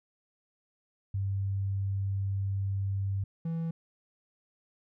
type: tone pair in turn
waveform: sine / triangle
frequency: 98 / 164.82 Hz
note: G2 / E3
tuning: 0 / 0 cents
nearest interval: major sixth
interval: 900 cents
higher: second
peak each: -28 dBFS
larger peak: neither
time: 1.14-3.24 / 3.45-3.71 s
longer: first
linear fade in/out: 5 ms
effects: none